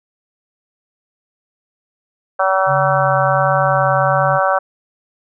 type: harmonic tone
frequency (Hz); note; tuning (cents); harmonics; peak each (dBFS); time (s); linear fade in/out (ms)
190.4; F#3; +50; 3 / 4 / 5 / 6 / 7 / 8; -17 / -18 / -22 / -20 / -20 / -22; 2.39-4.59; 10
type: tone with vibrato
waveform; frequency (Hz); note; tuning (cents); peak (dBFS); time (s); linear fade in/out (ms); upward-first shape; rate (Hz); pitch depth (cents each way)
sine; 138.59; C#3; 0; -20; 2.66-4.4; 50; sine; 1.4; 29
effects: none